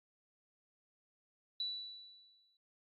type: tone with exponential decay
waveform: sine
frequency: 3951 Hz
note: B7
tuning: in tune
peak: -34 dBFS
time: 1.6-2.57 s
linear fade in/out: 2 ms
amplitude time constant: 210 ms
effects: noise-tail reverb RT60 0.4 s tail -23 dB re dry + AAC 48 kbps